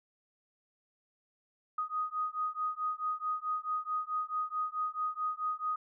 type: beating tone pair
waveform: sine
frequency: 1244.5 / 1249.1 Hz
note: D#6 / D#6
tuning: 0 / +6 cents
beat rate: 4.6 Hz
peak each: -35 / -35 dBFS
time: 1.78-5.76 s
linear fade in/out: 5 ms
effects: none